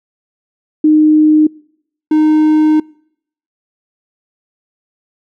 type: tone pair in turn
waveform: sine / triangle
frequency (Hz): 307.2 / 308.5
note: D#4 / D#4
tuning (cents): -22 / -15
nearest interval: unison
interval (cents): 7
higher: second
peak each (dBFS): -5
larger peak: neither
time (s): 0.84-1.47 / 2.11-2.8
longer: second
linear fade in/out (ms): 5
effects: noise-tail reverb RT60 0.7 s tail -25 dB re dry